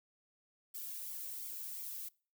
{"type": "noise with flanger", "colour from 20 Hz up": "violet", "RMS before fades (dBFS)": -44, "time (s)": [0.74, 2.09], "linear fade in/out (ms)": 10, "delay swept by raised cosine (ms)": [0.88, 1.84], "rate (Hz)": 2.8, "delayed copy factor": 0.6, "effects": ["noise-tail reverb RT60 0.4 s tail -24 dB re dry"]}